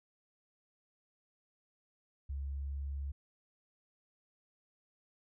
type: tone with pitch glide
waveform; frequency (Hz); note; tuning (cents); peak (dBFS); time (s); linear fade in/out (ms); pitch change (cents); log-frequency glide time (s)
sine; 69.3 to 69.78; C#2 to C#2; 0 to +12; -36; 2.29-3.12; 10; +12; 2.46-2.83
effects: none